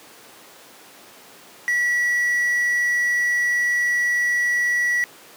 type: tone with quantisation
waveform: triangle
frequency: 1941 Hz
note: B6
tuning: 31 cents flat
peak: -16 dBFS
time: 1.68-5.04 s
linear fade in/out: 0 ms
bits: 7
effects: pink hiss -45 dBFS RMS until 5.36 s + high-pass 300 Hz 12 dB/octave